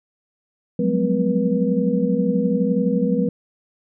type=tone cluster; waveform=sine; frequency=180.1 / 192.1 / 211.3 / 253.3 / 483.6 Hz; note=F#3 / G3 / G#3 / B3 / B4; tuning=-46 / -35 / +30 / +44 / -36 cents; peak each=-23 dBFS; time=0.79-3.29 s; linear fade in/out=5 ms; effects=none